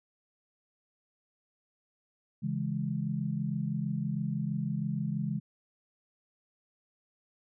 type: chord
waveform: sine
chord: C# minor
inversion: none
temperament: equal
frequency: 138.59 / 164.81 / 207.7 Hz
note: C#3 / E3 / G#3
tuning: 0 / 0 / 0 cents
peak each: -34 dBFS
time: 2.42-5.4 s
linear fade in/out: 20 ms
effects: none